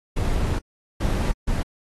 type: noise bursts at uneven times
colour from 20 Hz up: brown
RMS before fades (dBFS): -22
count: 3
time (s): 0.16-0.59 / 1-1.32 / 1.47-1.63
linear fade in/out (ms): 10
effects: AAC 32 kbps